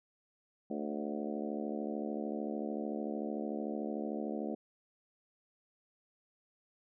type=harmonic tone with a mistuned harmonic; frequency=73.42 Hz; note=D2; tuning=in tune; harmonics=3 / 4 / 5 / 6 / 7 / 8 / 9 / 10; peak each=-39 / -41 / -43 / -45 / -46 / -47 / -48 / -49 dBFS; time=0.7-4.55 s; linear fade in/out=5 ms; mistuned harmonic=7; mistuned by=+37 cents; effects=none